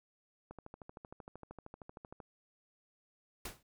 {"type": "click train", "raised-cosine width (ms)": 1, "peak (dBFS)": -34, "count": 23, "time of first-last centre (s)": [0.51, 2.202], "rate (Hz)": 13}
{"type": "noise with exponential decay", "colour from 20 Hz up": "pink", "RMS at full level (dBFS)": -38, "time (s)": [3.45, 3.63], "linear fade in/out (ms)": 5, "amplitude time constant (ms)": 38}
{"effects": []}